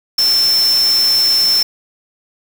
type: tone in noise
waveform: sine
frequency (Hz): 5340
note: E8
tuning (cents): +22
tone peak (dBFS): -10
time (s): 0.18-1.63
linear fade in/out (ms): 5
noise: white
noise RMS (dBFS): -24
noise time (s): 0.18-1.63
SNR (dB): +11
effects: none